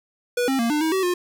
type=tone with pitch steps; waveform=square; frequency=487.8 / 267.5 / 232.3 / 300 / 319.2 / 380.5 / 356.5 Hz; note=B4 / C4 / A#3 / D4 / D#4 / F#4 / F4; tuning=-21 / +38 / -6 / +37 / +44 / +48 / +36 cents; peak=-20 dBFS; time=0.37-1.14 s; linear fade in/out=5 ms; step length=110 ms; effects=none